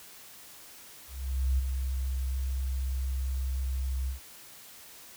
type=tone with ADSR envelope; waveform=sine; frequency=65.41 Hz; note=C2; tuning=in tune; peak=-22 dBFS; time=1.07-4.2 s; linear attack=520 ms; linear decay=8 ms; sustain=-6 dB; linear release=120 ms; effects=white hiss -50 dBFS RMS until 5.16 s